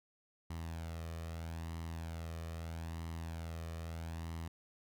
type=tone with flanger; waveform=sawtooth; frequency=82.41 Hz; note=E2; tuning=in tune; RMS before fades=-43 dBFS; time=0.5-4.48 s; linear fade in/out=5 ms; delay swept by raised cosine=0.99 to 1.67 ms; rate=0.78 Hz; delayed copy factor=+0.5; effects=none